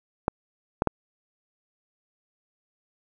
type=clicks; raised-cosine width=1 ms; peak=-7 dBFS; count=3; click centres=0.281 / 0.821 / 0.873 s; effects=none